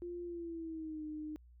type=tone with pitch glide; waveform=sine; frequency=349.2 to 305.8 Hz; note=F4 to D#4; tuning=0 to -30 cents; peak=-40 dBFS; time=0.02-1.36 s; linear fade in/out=0 ms; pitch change=-230 cents; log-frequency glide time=0.24-1.04 s; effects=added 60 Hz sine -57 dBFS peak until 1.6 s